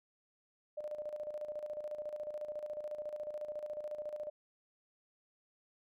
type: tone with tremolo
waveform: sine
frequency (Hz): 600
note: D5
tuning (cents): +37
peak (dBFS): -37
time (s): 0.77-4.3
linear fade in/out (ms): 10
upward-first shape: square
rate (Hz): 14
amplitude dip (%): 60
effects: none